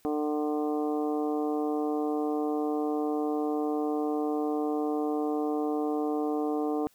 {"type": "harmonic tone", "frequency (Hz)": 150, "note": "D3", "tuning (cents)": 37, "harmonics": [2, 3, 4, 5, 6, 7, 8], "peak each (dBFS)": [-29, -31, -41, -35, -49, -43, -47], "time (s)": [0.05, 6.87], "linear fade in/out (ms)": 0, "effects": ["white hiss -64 dBFS RMS until 6.94 s"]}